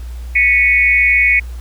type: tone with amplitude modulation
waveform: sine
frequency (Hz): 2217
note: C#7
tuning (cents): 0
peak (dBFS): -4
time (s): 0.35-1.4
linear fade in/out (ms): 10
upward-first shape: sine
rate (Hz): 259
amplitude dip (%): 100
effects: added 60 Hz sine -24 dBFS peak until 1.6 s + pink hiss -44 dBFS RMS until 1.6 s